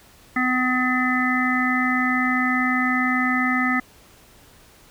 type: harmonic tone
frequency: 253.2 Hz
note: B3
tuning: 43 cents sharp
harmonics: 1 / 3 / 5 / 7 / 8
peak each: -22 / -29 / -25 / -26 / -24 dBFS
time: 0.36-3.8 s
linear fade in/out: 5 ms
effects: pink hiss -51 dBFS RMS until 4.9 s